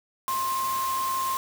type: tone in noise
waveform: sine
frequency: 1057 Hz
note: C6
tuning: 17 cents sharp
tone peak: -25 dBFS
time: 0.28-1.37 s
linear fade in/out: 0 ms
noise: white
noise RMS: -35 dBFS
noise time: 0.28-1.37 s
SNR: +7 dB
effects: none